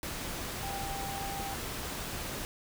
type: tone in noise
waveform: sine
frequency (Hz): 790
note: G5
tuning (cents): +13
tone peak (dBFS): -38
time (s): 0.63-1.54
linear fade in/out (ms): 0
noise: pink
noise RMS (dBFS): -38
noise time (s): 0.03-2.45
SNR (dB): -3
effects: none